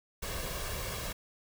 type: noise with comb filter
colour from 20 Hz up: pink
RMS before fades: -37 dBFS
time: 0.22-1.13 s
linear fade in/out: 10 ms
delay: 1.8 ms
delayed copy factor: +0.55
effects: none